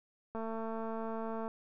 click train, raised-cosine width 1 ms, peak -27 dBFS, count 254, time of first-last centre 0.35-1.479 s, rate 224 Hz, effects none

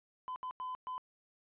triangle tone bursts at uneven times, 1014 Hz, B5, 45 cents sharp, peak -35 dBFS, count 4, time 0.28-0.36 / 0.43-0.51 / 0.6-0.75 / 0.87-0.98 s, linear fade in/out 0 ms, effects tanh soft clip ceiling -33 dBFS + resampled to 8000 Hz

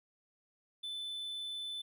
triangle tone, 3513 Hz, A7, 3 cents flat, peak -37 dBFS, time 0.83-1.82 s, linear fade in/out 10 ms, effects none

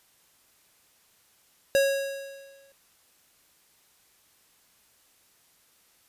square tone with exponential decay, 550 Hz, C#5, 14 cents flat, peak -18 dBFS, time 1.75-2.72 s, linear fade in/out 0 ms, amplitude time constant 210 ms, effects white hiss -63 dBFS RMS until 6.08 s + resampled to 32000 Hz

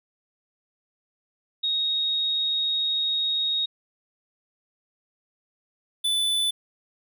sine / square tone pair in turn, 3753 / 3493 Hz, A#7 / A7, +11 / -13 cents, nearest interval minor second, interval 124 cents, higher first, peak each -22 dBFS, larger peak neither, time 1.63-3.66 / 6.04-6.51 s, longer first, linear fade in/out 10 ms, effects none

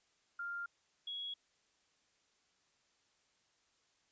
sine tone pair in turn, 1396.9 / 3333 Hz, F6 / G#7, 0 / +5 cents, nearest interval octave + minor third, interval 1505 cents, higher second, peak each -39 / -40 dBFS, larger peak first, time 0.39-0.66 / 1.07-1.34 s, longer neither, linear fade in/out 5 ms, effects white hiss -75 dBFS RMS until 4.11 s + resampled to 16000 Hz

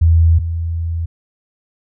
sine tone pair in turn, 82.41 / 83.22 Hz, E2 / E2, 0 / +17 cents, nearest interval unison, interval 17 cents, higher second, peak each -7 / -17 dBFS, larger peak first, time 0.01-0.39 / 0.39-1.06 s, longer second, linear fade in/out 10 ms, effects none

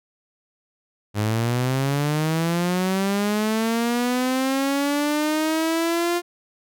sawtooth linear sweep, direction up, 102.2 to 351.1 Hz, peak -16 dBFS, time 1.14-6.22 s, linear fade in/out 50 ms, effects none

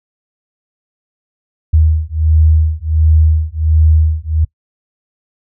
sine beating tone pair, 78 / 79.4 Hz, D#2 / D#2, +5 / +36 cents, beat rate 1.4 Hz, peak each -11 dBFS, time 1.73-4.45 s, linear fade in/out 10 ms, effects noise-tail reverb RT60 0.1 s tail -23 dB re dry

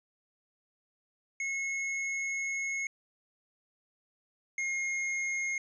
square tone pair in turn, 2176 / 2144 Hz, C#7 / C7, -33 / +42 cents, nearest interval unison, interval 25 cents, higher first, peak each -32 / -31 dBFS, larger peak second, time 1.4-2.87 / 4.58-5.58 s, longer first, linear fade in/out 2 ms, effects resampled to 16000 Hz

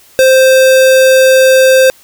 square tone, 523.3 Hz, C5, in tune, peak -4 dBFS, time 0.19-1.9 s, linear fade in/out 0 ms, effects white hiss -43 dBFS RMS until 2.03 s

